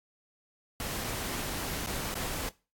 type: noise with dropouts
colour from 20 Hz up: pink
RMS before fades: -35 dBFS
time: 0.8-2.49 s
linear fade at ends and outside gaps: 1 ms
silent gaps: 1.04-1.044 / 1.862-1.871 / 2.142-2.154 s
effects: noise-tail reverb RT60 0.3 s tail -20 dB re dry + AAC 64 kbps